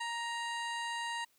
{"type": "harmonic tone with a mistuned harmonic", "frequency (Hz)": 936, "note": "A#5", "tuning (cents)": 7, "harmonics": [1, 2, 3, 4, 5, 7, 8, 9, 10], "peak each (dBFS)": [-38, -40, -44, -48, -53, -54, -55, -56, -56], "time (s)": [0, 1.25], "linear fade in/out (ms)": 10, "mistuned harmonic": 4, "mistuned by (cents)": 75, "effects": ["white hiss -71 dBFS RMS until 1.38 s"]}